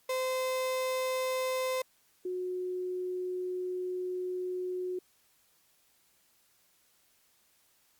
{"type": "tone pair in turn", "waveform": ["35% pulse", "sine"], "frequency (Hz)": [516, 364.9], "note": ["C5", "F#4"], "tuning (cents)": [-24, -24], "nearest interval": "tritone", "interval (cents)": 600, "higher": "first", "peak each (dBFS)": [-28, -32], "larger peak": "first", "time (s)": [[0.09, 1.82], [2.25, 4.99]], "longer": "second", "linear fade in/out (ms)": 5, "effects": ["white hiss -68 dBFS RMS until 7.99 s", "Opus 48 kbps"]}